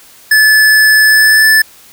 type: tone with pitch glide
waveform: square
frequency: 1732 to 1750.1 Hz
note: A6 to A6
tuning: -28 to -10 cents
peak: -5 dBFS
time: 0.31-1.62 s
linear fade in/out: 5 ms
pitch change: +18 cents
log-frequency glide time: 1.05-1.47 s
effects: white hiss -40 dBFS RMS until 1.92 s